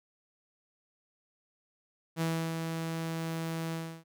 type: tone with ADSR envelope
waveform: sawtooth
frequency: 163.6 Hz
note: E3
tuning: 13 cents flat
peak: -24 dBFS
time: 2.16-4.04 s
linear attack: 52 ms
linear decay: 310 ms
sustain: -5 dB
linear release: 310 ms
effects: none